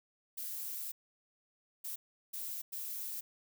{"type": "noise bursts at uneven times", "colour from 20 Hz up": "violet", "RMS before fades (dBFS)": -41, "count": 4, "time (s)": [[0.37, 0.92], [1.84, 1.96], [2.33, 2.62], [2.72, 3.21]], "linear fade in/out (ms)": 10, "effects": []}